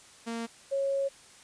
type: tone pair in turn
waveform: sawtooth / sine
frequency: 230.7 / 549.8 Hz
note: A#3 / C#5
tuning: -18 / -14 cents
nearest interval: octave + minor third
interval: 1504 cents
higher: second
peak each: -29 / -26 dBFS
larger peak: second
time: 0.26-0.47 / 0.71-1.09 s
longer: second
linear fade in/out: 20 ms
effects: white hiss -54 dBFS RMS until 1.43 s + resampled to 22050 Hz